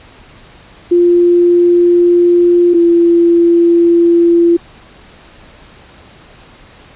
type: tone pair in turn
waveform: sine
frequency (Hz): 349.2 / 341.2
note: F4 / F4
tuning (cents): 0 / -40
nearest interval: unison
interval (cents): 40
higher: first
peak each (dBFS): -5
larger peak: neither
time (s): 0.91-2.74 / 2.74-4.57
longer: neither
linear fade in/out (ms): 10
effects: pink hiss -40 dBFS RMS until 6.95 s + resampled to 8000 Hz